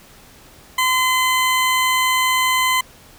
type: tone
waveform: 20% pulse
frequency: 1025 Hz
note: C6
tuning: 36 cents flat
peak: -10 dBFS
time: 0.78-2.81 s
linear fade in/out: 5 ms
effects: pink hiss -46 dBFS RMS until 3.18 s